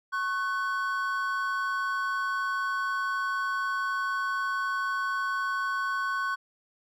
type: tone pair together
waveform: triangle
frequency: 1097.3 / 1504 Hz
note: C#6 / F#6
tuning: -18 / +28 cents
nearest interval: perfect fourth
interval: 546 cents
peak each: -28 dBFS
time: 0.12-6.36 s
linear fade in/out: 20 ms
effects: none